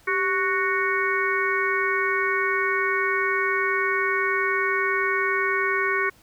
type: harmonic tone with a mistuned harmonic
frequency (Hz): 370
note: F#4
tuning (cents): 0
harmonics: 1 / 3 / 4 / 5 / 6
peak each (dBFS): -27 / -27 / -27 / -27 / -27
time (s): 0.07-6.1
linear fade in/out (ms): 10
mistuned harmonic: 1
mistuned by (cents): +98
effects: pink hiss -56 dBFS RMS until 6.22 s